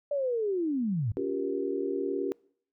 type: linear sweep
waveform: sine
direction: down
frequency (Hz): 587.3 to 94.4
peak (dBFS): -26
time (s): 0.11-1.12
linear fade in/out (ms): 5
type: chord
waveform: sine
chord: G half-diminished seventh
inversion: second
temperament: just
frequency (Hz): 282.2 / 352.8 / 392 / 470.4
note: Db4 / F4 / G4 / Bb4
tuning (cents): +31 / +18 / 0 / +16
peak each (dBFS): -34 / -35 / -31 / -36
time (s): 1.17-2.32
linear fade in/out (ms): 0
effects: noise-tail reverb RT60 0.6 s tail -25 dB re dry